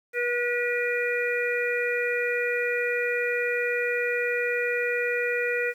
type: harmonic tone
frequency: 483.7 Hz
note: B4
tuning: 36 cents flat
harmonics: 1 / 3 / 4 / 5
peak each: -27 / -31 / -29 / -31 dBFS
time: 0.13-5.74 s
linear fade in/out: 50 ms
effects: 9-bit